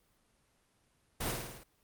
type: noise with echo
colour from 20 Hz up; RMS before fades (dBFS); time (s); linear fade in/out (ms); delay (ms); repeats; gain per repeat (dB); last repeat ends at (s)
pink; -35; 1.2-1.32; 10; 53; 6; -3; 1.638
effects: pink hiss -72 dBFS RMS until 1.83 s + Opus 24 kbps